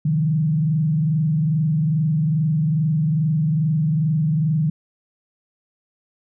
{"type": "tone with frequency modulation", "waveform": "sine", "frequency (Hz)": 155.56, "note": "D#3", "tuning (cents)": 0, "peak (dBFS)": -16, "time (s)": [0.05, 4.7], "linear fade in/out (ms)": 5, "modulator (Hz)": 22.4, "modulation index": 0.65, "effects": []}